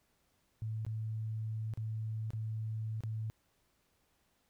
sine tone with dropouts, 110 Hz, A2, in tune, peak -35 dBFS, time 0.62-3.3 s, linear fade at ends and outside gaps 0 ms, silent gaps 0.85-0.865 / 1.737-1.774 / 2.305-2.334 / 3.006-3.036 s, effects pink hiss -75 dBFS RMS until 4.49 s

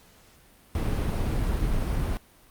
brown noise, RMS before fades -26 dBFS, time 0.75-2.17 s, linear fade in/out 0 ms, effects pink hiss -56 dBFS RMS until 2.5 s + Opus 48 kbps

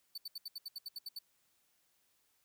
45% pulse tone bursts, 4517 Hz, C#8, 32 cents sharp, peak -40 dBFS, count 11, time 0.15-1.189 s, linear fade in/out 5 ms, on 29 ms, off 72 ms, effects white hiss -75 dBFS RMS until 2.44 s

